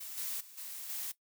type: noise with level steps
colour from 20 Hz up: blue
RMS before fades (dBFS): -44 / -38 / -54 / -44 / -39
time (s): 0-1.12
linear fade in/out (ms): 10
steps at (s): 0.17 / 0.4 / 0.57 / 0.89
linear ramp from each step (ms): 10
effects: noise-tail reverb RT60 0.1 s tail -17 dB re dry